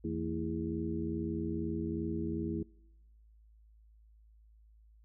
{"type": "harmonic tone with a mistuned harmonic", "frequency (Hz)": 82.41, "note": "E2", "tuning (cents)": 0, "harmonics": [1, 2, 3, 4, 5], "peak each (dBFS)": [-41, -40, -38, -37, -43], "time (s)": [0.04, 2.63], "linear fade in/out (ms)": 5, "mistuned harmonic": 3, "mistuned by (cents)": -140, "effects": ["noise-tail reverb RT60 1.0 s tail -25 dB re dry", "added 54 Hz sine -58 dBFS peak until 5.04 s"]}